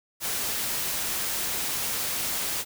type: noise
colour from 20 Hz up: white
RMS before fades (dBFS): -29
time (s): 0.2-2.65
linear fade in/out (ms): 50
effects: none